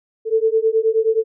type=beating tone pair; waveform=sine; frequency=440 / 449.5 Hz; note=A4 / A4; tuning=0 / +37 cents; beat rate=9.5 Hz; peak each=-17 dBFS; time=0.25-1.24 s; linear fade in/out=50 ms; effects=none